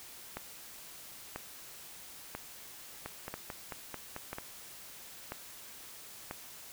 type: two click trains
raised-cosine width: 0.5 ms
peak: -23 / -24 dBFS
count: 7 / 7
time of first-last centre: 0.37-6.311 / 3.06-4.385 s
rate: 1.01 / 4.53 Hz
effects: white hiss -50 dBFS RMS until 6.72 s